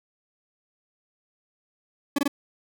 40% pulse tone bursts, 283.7 Hz, C#4, 40 cents sharp, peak -19 dBFS, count 3, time 2.16-2.279 s, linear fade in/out 5 ms, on 25 ms, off 22 ms, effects none

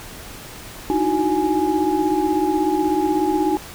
sine tone cluster, 303.8 / 320.1 / 367.6 / 834 Hz, D#4 / D#4 / F#4 / G#5, -41 / +49 / -11 / +7 cents, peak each -22 dBFS, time 0.9-3.57 s, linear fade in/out 0 ms, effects pink hiss -37 dBFS RMS until 3.74 s

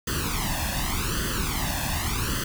pink noise with flanger, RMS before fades -27 dBFS, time 0.07-2.44 s, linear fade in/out 5 ms, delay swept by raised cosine 0.64 to 1.16 ms, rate 0.86 Hz, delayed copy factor +0.85, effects none

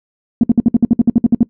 sine tone bursts, 233.1 Hz, A#3, in tune, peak -4 dBFS, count 13, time 0.41-1.431 s, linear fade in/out 2 ms, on 25 ms, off 58 ms, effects noise-tail reverb RT60 0.1 s tail -22 dB re dry + tanh soft clip ceiling -1 dBFS

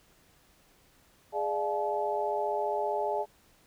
sine tone cluster, 415.4 / 598 / 693 / 860 Hz, G#4 / D5 / F5 / A5, 0 / +31 / -14 / -40 cents, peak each -33 / -33 / -35 / -32 dBFS, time 1.32-3.26 s, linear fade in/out 50 ms, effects pink hiss -63 dBFS RMS until 3.66 s

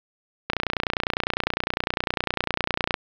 click train, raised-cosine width 0.3 ms, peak -5 dBFS, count 74, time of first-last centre 0.5-2.941 s, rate 29.9 Hz, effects low-pass 5000 Hz 12 dB/octave + 7-bit

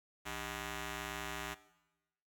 5% pulse ring-modulated tone, 230 Hz, A#3, 23 cents flat, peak -26 dBFS, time 0.25-1.55 s, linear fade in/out 20 ms, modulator 524 Hz, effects noise-tail reverb RT60 1.0 s tail -18 dB re dry

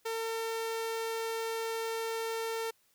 sawtooth tone, 452.2 Hz, A4, 47 cents sharp, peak -29 dBFS, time 0.05-2.71 s, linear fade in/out 10 ms, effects white hiss -70 dBFS RMS until 2.94 s

